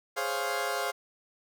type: chord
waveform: 20% pulse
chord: Db major seventh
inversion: second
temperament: equal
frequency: 415.3 / 523.3 / 554.4 / 698.5 Hz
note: Ab4 / C5 / Db5 / F5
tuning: 0 / 0 / 0 / 0 cents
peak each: -31 / -30 / -32 / -28 dBFS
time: 0.16-0.92 s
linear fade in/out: 20 ms
effects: none